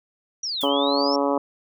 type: exponential two-way sweep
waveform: sine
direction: down then up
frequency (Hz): 5920 to 2960 to 5540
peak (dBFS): -25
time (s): 0.43-1.16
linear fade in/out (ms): 5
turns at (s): 0.67
type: noise with exponential decay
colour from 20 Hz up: blue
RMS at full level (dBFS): -33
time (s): 0.61-0.74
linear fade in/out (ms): 0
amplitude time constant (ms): 28
type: harmonic tone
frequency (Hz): 141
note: C#3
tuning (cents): +30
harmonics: 2 / 3 / 4 / 5 / 6 / 7 / 8 / 9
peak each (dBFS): -24 / -27 / -24 / -31 / -29 / -29 / -31 / -36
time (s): 0.63-1.38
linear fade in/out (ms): 2
effects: none